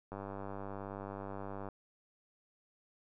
click train, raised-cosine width 1 ms, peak -29 dBFS, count 156, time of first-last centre 0.12-1.687 s, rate 98.9 Hz, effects none

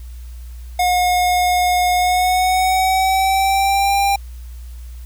square tone with pitch glide, 721 to 795.4 Hz, F#5 to G5, -45 to +25 cents, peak -14 dBFS, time 0.79-4.16 s, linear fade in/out 5 ms, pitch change +170 cents, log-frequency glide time 1.94-3.94 s, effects added 60 Hz sine -30 dBFS peak until 5.05 s + white hiss -50 dBFS RMS until 5.05 s

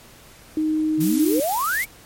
sine tone with pitch glide, 311.1 to 308.2 Hz, D#4 to D#4, 0 to -16 cents, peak -18 dBFS, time 0.57-1.4 s, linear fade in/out 2 ms, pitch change -16 cents, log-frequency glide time 1.05-1.24 s
sine exponential sweep, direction up, 138.59 to 2351 Hz, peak -20 dBFS, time 0.97-1.86 s, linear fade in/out 50 ms
blue noise, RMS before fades -29 dBFS, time 1-1.85 s, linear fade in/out 10 ms
effects pink hiss -47 dBFS RMS until 2.05 s + MP3 64 kbps

